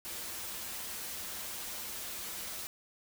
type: noise with comb filter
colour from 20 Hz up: white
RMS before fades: -41 dBFS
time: 0.05-2.67 s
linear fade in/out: 0 ms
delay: 7.2 ms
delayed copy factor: -0.6
effects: none